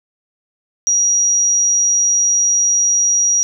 sine tone, 5750 Hz, F8, 50 cents sharp, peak -11 dBFS, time 0.87-3.43 s, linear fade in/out 0 ms, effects none

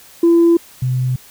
sine tone pair in turn, 337.9 / 127.6 Hz, E4 / C3, +43 / -43 cents, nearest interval octave + perfect fourth, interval 1686 cents, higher first, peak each -6 / -14 dBFS, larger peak first, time 0.23-0.57 / 0.82-1.16 s, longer neither, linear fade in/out 5 ms, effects tanh soft clip ceiling -5 dBFS + white hiss -43 dBFS RMS until 1.3 s

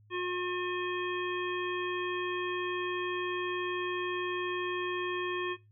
harmonic tone, 359.4 Hz, F4, 50 cents sharp, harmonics 1 / 3 / 5 / 7 / 9, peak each -33 / -38 / -40 / -41 / -43 dBFS, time 0.1-5.57 s, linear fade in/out 50 ms, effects noise-tail reverb RT60 0.2 s tail -17 dB re dry + added 105 Hz sine -58 dBFS peak until 5.71 s

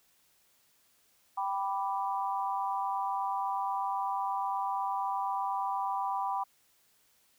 sine chord, G major, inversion none, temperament equal, 784 / 987.8 / 1174.7 Hz, G5 / B5 / D6, 0 / 0 / 0 cents, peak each -33 / -33 / -38 dBFS, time 1.37-6.44 s, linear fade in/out 10 ms, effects white hiss -68 dBFS RMS until 7.38 s

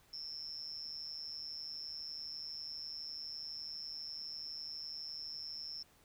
sine tone with amplitude modulation, 5340 Hz, E8, 22 cents sharp, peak -38 dBFS, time 0.13-5.83 s, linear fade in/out 5 ms, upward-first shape sine, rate 152 Hz, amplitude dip 100%, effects pink hiss -67 dBFS RMS until 6.04 s

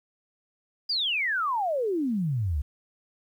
sine exponential sweep, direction down, 4978 to 65.41 Hz, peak -24 dBFS, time 0.89-2.62 s, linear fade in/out 10 ms, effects 10-bit

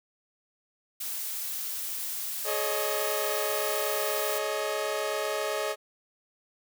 blue noise, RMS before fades -34 dBFS, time 1-4.39 s, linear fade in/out 10 ms
sawtooth chord, Ab suspended fourth, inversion none, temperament equal with one note detuned, 425 / 554.4 / 622.3 Hz, Ab4 / Db5 / Eb5, +40 / 0 / 0 cents, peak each -29 / -30 / -28 dBFS, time 2.44-5.76 s, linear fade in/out 50 ms
effects none

